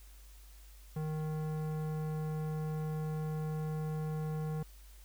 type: tone with tanh clipping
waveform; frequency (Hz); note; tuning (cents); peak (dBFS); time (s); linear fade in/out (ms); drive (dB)
sine; 155.1; D#3; -5; -36; 0.96-4.63; 5; 16
effects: added 50 Hz sine -52 dBFS peak until 5.04 s + white hiss -62 dBFS RMS until 5.04 s